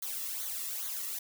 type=noise with flanger; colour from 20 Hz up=blue; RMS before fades=-37 dBFS; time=0.02-1.19 s; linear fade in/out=5 ms; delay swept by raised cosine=0.38 to 1.34 ms; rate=2.4 Hz; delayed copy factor=-0.7; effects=none